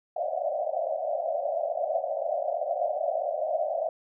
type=band-pass noise; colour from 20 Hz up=pink; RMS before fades=-29 dBFS; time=0.16-3.89 s; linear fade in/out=5 ms; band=570 to 720 Hz; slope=96 dB/octave; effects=none